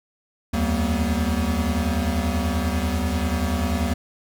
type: tone cluster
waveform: square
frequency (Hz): 75.8 / 86.1 / 190.7 / 227.6 / 246.2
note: D#2 / F2 / G3 / A#3 / B3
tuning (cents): -45 / -24 / -47 / -41 / -5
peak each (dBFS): -25 / -29 / -29 / -29 / -29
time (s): 0.53-3.94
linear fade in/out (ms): 10
effects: none

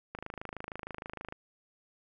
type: click train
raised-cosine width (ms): 0.5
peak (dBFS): -24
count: 32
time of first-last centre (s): 0.15-1.324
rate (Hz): 26.4
effects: none

